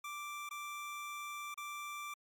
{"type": "tone with dropouts", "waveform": "25% pulse", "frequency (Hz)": 1174.7, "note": "D6", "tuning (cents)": 0, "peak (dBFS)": -38, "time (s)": [0.04, 2.14], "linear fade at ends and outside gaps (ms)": 5, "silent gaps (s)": [[0.491, 0.509], [1.543, 1.575]], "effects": ["MP3 64 kbps"]}